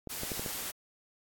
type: clicks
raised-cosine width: 2 ms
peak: -25 dBFS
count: 5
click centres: 0.073 / 0.234 / 0.318 / 0.395 / 0.462 s
type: noise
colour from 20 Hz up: white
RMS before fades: -38 dBFS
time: 0.09-0.72 s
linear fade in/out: 20 ms
effects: AAC 64 kbps